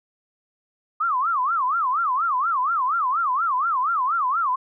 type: tone with vibrato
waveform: sine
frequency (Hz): 1174.7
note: D6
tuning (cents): 0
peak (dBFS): -19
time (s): 1-4.56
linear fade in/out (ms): 10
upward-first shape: sine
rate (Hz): 4.2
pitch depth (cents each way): 290
effects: none